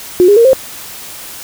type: tone with pitch steps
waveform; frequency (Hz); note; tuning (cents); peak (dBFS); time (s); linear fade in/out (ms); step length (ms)
sine; 359.9 / 408.7 / 464 / 526.9; F#4 / G#4 / A#4 / C5; -48 / -28 / -8 / +12; -3; 0.2-0.532; 0; 83
effects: white hiss -29 dBFS RMS until 1.43 s